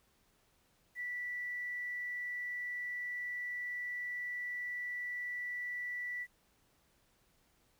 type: tone with quantisation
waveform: sine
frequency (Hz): 1962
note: B6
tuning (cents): -12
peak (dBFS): -37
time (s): 0.95-6.27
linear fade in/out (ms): 50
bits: 11
effects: pink hiss -72 dBFS RMS until 7.79 s